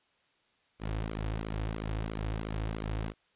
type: tone with flanger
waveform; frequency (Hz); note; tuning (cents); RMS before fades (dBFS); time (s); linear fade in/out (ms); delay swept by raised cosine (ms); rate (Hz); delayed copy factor
sawtooth; 53.9; A1; -35; -35; 0.79-3.14; 50; 1.1 to 5.1; 3; -0.7
effects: white hiss -70 dBFS RMS until 3.35 s + resampled to 8000 Hz